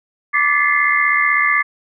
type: tone cluster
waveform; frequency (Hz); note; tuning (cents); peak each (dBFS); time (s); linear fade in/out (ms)
sine; 1166 / 1737 / 2041 / 2117; D6 / A6 / C7 / C7; -13 / -23 / -44 / +20; -18; 0.33-1.63; 20
effects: none